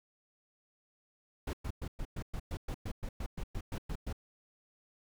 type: noise bursts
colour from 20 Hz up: brown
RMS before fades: -37 dBFS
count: 16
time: 1.47-4.128 s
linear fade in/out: 5 ms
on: 63 ms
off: 110 ms
effects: none